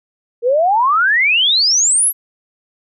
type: exponential sweep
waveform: sine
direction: up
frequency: 455.8 to 11930 Hz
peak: -10 dBFS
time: 0.42-2.13 s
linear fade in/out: 50 ms
effects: none